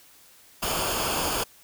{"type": "noise with comb filter", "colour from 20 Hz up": "pink", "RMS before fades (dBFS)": -27, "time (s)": [0.62, 1.44], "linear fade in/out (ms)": 10, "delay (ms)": 0.51, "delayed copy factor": -0.65, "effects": ["white hiss -54 dBFS RMS until 1.63 s"]}